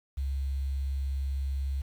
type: tone with quantisation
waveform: sine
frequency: 68.1 Hz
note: C#2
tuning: 30 cents flat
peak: -28 dBFS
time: 0.17-1.82 s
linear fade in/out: 10 ms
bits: 9
effects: none